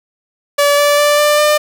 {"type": "tone with pitch steps", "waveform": "sawtooth", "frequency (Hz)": [575, 581, 587.1, 593.2, 599.4], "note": ["D5", "D5", "D5", "D5", "D5"], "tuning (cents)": [-37, -19, -1, 17, 35], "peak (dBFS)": -5, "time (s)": [0.58, 1.58], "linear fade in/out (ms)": 10, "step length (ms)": 200, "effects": []}